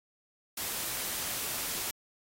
white noise, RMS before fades -35 dBFS, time 0.57-1.91 s, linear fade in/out 5 ms, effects AAC 48 kbps

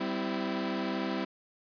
sawtooth chord, C major, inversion second, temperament equal with one note detuned, 196 / 257 / 329.6 Hz, G3 / C4 / E4, 0 / -31 / 0 cents, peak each -31 dBFS, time 0-1.25 s, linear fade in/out 10 ms, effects resampled to 11025 Hz

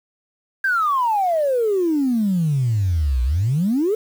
sine exponential two-way sweep, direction down then up, 1615 to 58.9 to 453.5 Hz, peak -15 dBFS, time 0.64-3.95 s, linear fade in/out 5 ms, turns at 3.23 s, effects tanh soft clip ceiling -12 dBFS + 7-bit

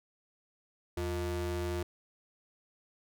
square ring-modulated tone, 134.7 Hz, C#3, 49 cents flat, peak -30 dBFS, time 0.97-1.83 s, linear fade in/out 5 ms, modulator 217 Hz, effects none

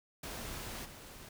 pink noise with level steps, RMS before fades -43 / -51 dBFS, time 0.23-1.29 s, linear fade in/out 5 ms, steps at 0.84 s, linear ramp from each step 20 ms, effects none

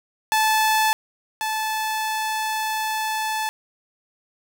sawtooth tone pair in turn, 871 / 871 Hz, A5 / A5, -18 / -18 cents, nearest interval unison, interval 0 cents, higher neither, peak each -13 / -19 dBFS, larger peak first, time 0.32-0.93 / 1.41-3.49 s, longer second, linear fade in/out 0 ms, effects none

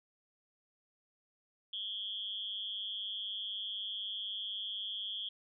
sine tone with amplitude modulation, 3272 Hz, G#7, 26 cents flat, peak -33 dBFS, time 1.73-5.29 s, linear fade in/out 5 ms, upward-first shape sine, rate 204 Hz, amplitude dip 95%, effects none

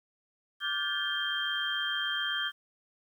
sine tone cluster, 1167 / 1422 / 1569 / 1730 / 3174 Hz, D6 / F6 / G6 / A6 / G7, -11 / +31 / +1 / -30 / +21 cents, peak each -40 / -38 / -35 / -38 / -32 dBFS, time 0.6-2.52 s, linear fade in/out 50 ms, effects 10-bit

